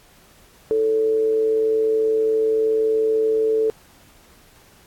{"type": "tone with amplitude modulation", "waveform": "sine", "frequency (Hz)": 440, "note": "A4", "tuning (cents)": 0, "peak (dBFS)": -14, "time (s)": [0.71, 3.7], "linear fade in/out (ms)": 0, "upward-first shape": "sine", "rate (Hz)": 121, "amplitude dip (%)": 40, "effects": ["pink hiss -52 dBFS RMS until 4.86 s", "AAC 64 kbps"]}